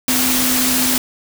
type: tone in noise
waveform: sine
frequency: 254.3 Hz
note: C4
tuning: 49 cents flat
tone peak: -20 dBFS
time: 0.08-0.98 s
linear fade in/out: 2 ms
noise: white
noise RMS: -17 dBFS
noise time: 0.08-0.98 s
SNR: -6 dB
effects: none